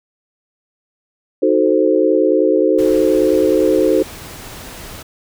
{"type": "chord", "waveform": "sine", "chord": "D# diminished seventh", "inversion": "none", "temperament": "equal", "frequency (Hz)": [311.1, 370, 440, 523.3], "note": ["D#4", "F#4", "A4", "C5"], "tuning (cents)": [0, 0, 0, 0], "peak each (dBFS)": -16, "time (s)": [1.42, 4.03], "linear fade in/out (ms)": 10}
{"type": "noise", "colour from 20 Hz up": "pink", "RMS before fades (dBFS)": -33, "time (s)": [2.78, 5.03], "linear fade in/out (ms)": 10}
{"effects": []}